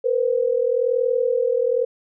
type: tone pair together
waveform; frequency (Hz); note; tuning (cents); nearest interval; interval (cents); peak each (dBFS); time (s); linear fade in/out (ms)
sine; 469.8 / 510.8; A#4 / C5; +13 / -42; minor second; 145; -20; 0.04-1.85; 10
effects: none